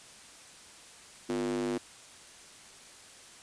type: tone with high-pass filter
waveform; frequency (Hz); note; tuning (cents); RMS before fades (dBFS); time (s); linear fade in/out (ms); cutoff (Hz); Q
square; 50.2; G1; +42; -32; 1.29-1.78; 5; 300; 9.4
effects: white hiss -52 dBFS RMS until 3.42 s + resampled to 22050 Hz